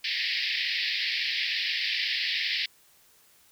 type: band-pass noise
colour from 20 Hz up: pink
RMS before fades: -29 dBFS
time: 0.04-2.66 s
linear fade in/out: 5 ms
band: 1800 to 5100 Hz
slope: 96 dB/octave
effects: white hiss -60 dBFS RMS until 3.51 s